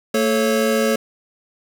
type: tone cluster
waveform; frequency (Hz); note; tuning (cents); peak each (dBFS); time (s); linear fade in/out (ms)
square; 226.1 / 434.6 / 549; A3 / A4 / C#5; +47 / -21 / -17; -21; 0.14-0.96; 5
effects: none